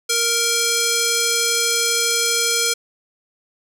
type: tone with band-pass filter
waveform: square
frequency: 466.2 Hz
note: A#4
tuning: in tune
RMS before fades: -19 dBFS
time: 0.09-2.74 s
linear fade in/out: 10 ms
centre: 6600 Hz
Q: 1
effects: 7-bit